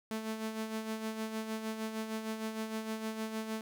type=tone with tremolo; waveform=sawtooth; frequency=220 Hz; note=A3; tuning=in tune; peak=-30 dBFS; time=0.11-3.61 s; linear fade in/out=0 ms; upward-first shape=sine; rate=6.5 Hz; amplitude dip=55%; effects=12-bit